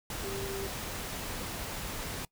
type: tone in noise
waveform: sine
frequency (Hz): 392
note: G4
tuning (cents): 0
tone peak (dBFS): -37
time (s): 0.24-0.67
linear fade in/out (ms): 2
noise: pink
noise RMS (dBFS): -38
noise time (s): 0.1-2.25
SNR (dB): -2
effects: noise-tail reverb RT60 0.1 s tail -22 dB re dry